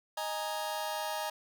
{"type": "chord", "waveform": "sawtooth", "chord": "D# suspended fourth", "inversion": "none", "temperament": "just", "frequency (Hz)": [622.3, 829.7, 933.4], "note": ["D#5", "G#5", "A#5"], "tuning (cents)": [0, -2, 2], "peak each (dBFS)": -34, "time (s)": [0.17, 1.3], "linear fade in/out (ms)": 5, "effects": []}